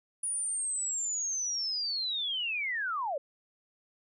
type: linear sweep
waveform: sine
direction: down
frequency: 9750 to 523.3 Hz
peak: -30 dBFS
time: 0.23-3.18 s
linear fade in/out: 5 ms
effects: none